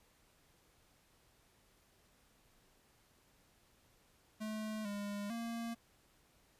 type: tone with pitch steps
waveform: square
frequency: 216 / 203.6 / 231.6 Hz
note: A3 / G#3 / A#3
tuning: -32 / -34 / -11 cents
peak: -40 dBFS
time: 4.4-5.75 s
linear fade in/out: 20 ms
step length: 450 ms
effects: pink hiss -70 dBFS RMS until 6.59 s + resampled to 32000 Hz